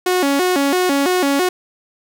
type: tone with vibrato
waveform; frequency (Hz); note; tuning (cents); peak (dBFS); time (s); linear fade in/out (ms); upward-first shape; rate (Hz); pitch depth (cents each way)
sawtooth; 319.2; D#4; +44; -10; 0.06-1.49; 5; square; 3; 230
effects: none